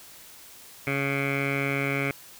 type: tone with low-pass filter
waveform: 15% pulse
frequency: 139 Hz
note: C#3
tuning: 5 cents sharp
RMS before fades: -27 dBFS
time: 0.87-2.11 s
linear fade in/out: 2 ms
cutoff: 2200 Hz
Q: 7.1
effects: white hiss -48 dBFS RMS until 2.39 s